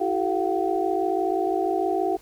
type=tone cluster; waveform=sine; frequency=332 / 378.1 / 432.6 / 700 / 759 Hz; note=E4 / F#4 / A4 / F5 / F#5; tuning=+12 / +38 / -29 / +4 / +44 cents; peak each=-28 / -25 / -32 / -28 / -28 dBFS; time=0-2.17 s; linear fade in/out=10 ms; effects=pink hiss -53 dBFS RMS until 2.21 s